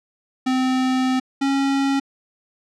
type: tone pair in turn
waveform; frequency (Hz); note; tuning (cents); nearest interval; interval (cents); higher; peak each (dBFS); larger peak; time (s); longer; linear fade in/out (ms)
square; 258.2 / 274.4; C4 / C#4; -23 / -17; minor second; 106; second; -18; neither; 0.46-1.2 / 1.41-2; first; 10
effects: low-pass 6000 Hz 12 dB/octave